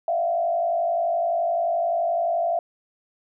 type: tone with frequency modulation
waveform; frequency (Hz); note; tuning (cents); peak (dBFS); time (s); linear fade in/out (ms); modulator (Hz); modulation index
sine; 681; F5; -44; -20; 0.08-2.59; 2; 51.6; 0.85
effects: none